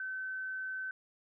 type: tone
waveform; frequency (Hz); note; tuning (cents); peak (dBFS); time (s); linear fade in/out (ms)
sine; 1529; G6; -44; -36; 0-0.91; 2
effects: none